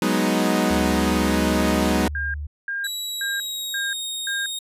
sawtooth chord, G# minor seventh, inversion third, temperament equal, 185 / 207.7 / 246.9 / 311.1 Hz, F#3 / G#3 / B3 / D#4, 0 / 0 / 0 / 0 cents, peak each -20 dBFS, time 0.02-2.08 s, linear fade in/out 2 ms
sine tone, 73.5 Hz, D2, 2 cents sharp, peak -27 dBFS, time 0.7-2.47 s, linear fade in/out 10 ms
sine tone bursts, 1609 Hz, G6, 45 cents sharp, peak -24 dBFS, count 5, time 2.15-4.46 s, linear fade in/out 2 ms, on 190 ms, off 340 ms
sawtooth tone with pitch glide, 3900 to 3724 Hz, B7 to A#7, -23 to -2 cents, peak -24 dBFS, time 2.84-4.59 s, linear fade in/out 5 ms, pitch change -79 cents, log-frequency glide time 3.05-3.96 s
effects resampled to 32000 Hz

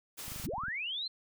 white noise, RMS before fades -43 dBFS, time 0.17-0.47 s, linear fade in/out 20 ms
clicks, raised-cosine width 5 ms, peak -34 dBFS, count 10, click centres 0.281 / 0.319 / 0.361 / 0.399 / 0.441 / 0.49 / 0.537 / 0.582 / 0.636 / 0.683 s
sine linear sweep, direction up, 46.25 to 4224 Hz, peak -34 dBFS, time 0.44-1.08 s, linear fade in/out 10 ms
effects none

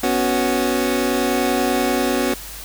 25% pulse chord, B suspended second, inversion none, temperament equal, 246.9 / 277.2 / 370 Hz, B3 / C#4 / F#4, 0 / 0 / 0 cents, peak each -18 dBFS, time 0.03-2.34 s, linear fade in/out 5 ms, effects added 50 Hz sine -38 dBFS peak until 2.64 s + white hiss -35 dBFS RMS until 2.64 s

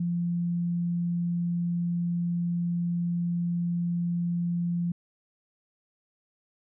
sine tone, 172.8 Hz, F3, 18 cents flat, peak -25 dBFS, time 0-4.92 s, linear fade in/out 5 ms, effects none

